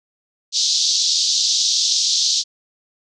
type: band-pass noise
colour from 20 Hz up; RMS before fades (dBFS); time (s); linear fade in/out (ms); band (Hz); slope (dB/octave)
pink; -18; 0.52-2.44; 50; 3700 to 6400; 48
effects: none